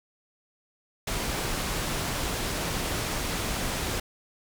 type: low-pass noise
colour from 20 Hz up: pink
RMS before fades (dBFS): -30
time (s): 1.07-4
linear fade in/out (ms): 5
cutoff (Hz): 12000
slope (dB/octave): 12
effects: none